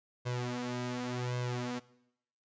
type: tone with flanger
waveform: sawtooth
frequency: 123.47 Hz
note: B2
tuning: in tune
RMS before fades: -36 dBFS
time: 0.25-1.8 s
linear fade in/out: 20 ms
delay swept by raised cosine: 1.9 to 5 ms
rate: 0.89 Hz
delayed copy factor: +0.8
effects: noise-tail reverb RT60 0.8 s tail -20 dB re dry + resampled to 16000 Hz